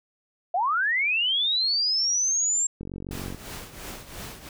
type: linear sweep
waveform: sine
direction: up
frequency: 659.3 to 7500 Hz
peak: -21 dBFS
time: 0.54-2.67 s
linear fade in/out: 5 ms
type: click train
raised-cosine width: 3 ms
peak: -23 dBFS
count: 26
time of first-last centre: 2.81-3.346 s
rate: 46.6 Hz
type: noise with tremolo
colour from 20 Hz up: pink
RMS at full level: -36 dBFS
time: 3.11-4.49 s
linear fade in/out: 2 ms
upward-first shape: triangle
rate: 2.9 Hz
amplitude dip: 75%
effects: none